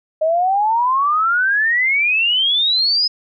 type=exponential sweep; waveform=sine; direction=up; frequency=617 to 5110 Hz; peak=-13 dBFS; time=0.21-3.08 s; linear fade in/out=10 ms; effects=none